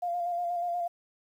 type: tone with vibrato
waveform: sine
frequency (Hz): 698.5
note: F5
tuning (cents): 0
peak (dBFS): -28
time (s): 0.02-0.88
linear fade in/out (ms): 10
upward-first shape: square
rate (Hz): 8.3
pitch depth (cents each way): 24
effects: 10-bit